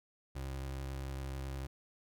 30% pulse tone with vibrato, 67.1 Hz, C2, 44 cents sharp, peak -36 dBFS, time 0.35-1.67 s, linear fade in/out 10 ms, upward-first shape sine, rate 11 Hz, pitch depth 18 cents each way, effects none

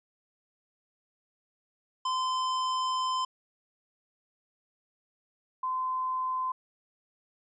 square / sine tone pair in turn, 1029 / 1029 Hz, C6 / C6, -29 / -29 cents, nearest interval unison, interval 0 cents, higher neither, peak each -28 dBFS, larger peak neither, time 2.05-3.25 / 5.63-6.52 s, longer first, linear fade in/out 5 ms, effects resampled to 16000 Hz

